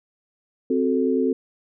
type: chord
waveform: sine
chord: F# diminished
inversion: second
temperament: equal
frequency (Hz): 261.6 / 370 / 440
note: C4 / F#4 / A4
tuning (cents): 0 / 0 / 0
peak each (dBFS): -21 / -24 / -23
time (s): 0.7-1.33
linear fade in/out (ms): 5
effects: none